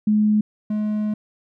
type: tone pair in turn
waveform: sine / triangle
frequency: 212 / 212 Hz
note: G#3 / G#3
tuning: +36 / +36 cents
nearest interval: unison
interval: 0 cents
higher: neither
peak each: -14 / -18 dBFS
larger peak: first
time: 0.07-0.41 / 0.7-1.14 s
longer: second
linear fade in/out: 5 ms
effects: none